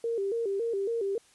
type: tone with vibrato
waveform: sine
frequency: 427.3 Hz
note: G#4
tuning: 49 cents sharp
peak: -27 dBFS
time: 0.04-1.18 s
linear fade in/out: 2 ms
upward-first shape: square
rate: 3.6 Hz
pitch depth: 140 cents each way
effects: white hiss -61 dBFS RMS until 1.34 s + resampled to 24000 Hz